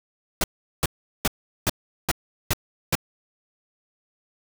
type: noise bursts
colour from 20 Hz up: pink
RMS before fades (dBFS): -21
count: 7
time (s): 0.41-2.953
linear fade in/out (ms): 2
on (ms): 29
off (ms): 390
effects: none

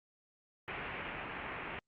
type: low-pass noise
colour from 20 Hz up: white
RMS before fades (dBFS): -42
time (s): 0.68-1.79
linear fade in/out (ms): 0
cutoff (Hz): 2700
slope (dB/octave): 48
effects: Opus 48 kbps

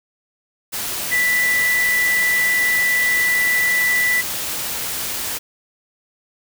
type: tone in noise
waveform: sine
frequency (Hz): 1975.5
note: B6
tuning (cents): 0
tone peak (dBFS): -15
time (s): 1.11-4.22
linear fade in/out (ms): 20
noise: white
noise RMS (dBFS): -25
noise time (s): 0.72-5.39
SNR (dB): +7
effects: none

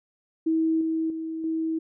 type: tone with level steps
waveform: sine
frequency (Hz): 322.2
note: E4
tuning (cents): -39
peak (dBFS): -20 / -23 / -29 / -24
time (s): 0.46-1.79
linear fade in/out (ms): 10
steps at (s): 0.81 / 1.1 / 1.44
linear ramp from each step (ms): 2
effects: none

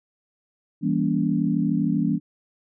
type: chord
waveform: sine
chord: E diminished seventh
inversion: none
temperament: just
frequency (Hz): 164.81 / 197.78 / 237.3 / 284.8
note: E3 / G3 / Bb3 / Db4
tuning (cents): 0 / +16 / +31 / +47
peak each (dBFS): -25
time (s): 0.81-2.2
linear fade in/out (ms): 50
effects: none

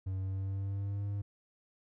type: tone with pitch glide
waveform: triangle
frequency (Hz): 94.8 to 101.02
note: F#2 to G#2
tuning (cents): +43 to -47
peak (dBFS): -31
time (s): 0.06-1.22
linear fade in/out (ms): 10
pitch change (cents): +110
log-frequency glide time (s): 0.17-1.06
effects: none

